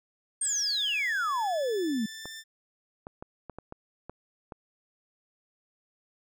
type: tone with pitch glide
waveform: 15% pulse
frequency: 1661.2 to 1780.4 Hz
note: G#6 to A6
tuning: 0 to +20 cents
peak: -34 dBFS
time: 0.41-2.44 s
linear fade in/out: 50 ms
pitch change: +120 cents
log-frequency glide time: 0.72-2.29 s
type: exponential sweep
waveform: sine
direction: down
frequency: 8870 to 207.7 Hz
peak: -26 dBFS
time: 0.41-2.06 s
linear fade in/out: 5 ms
type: clicks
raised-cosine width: 1 ms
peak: -26 dBFS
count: 8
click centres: 2.256 / 3.069 / 3.225 / 3.497 / 3.586 / 3.724 / 4.096 / 4.522 s
effects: none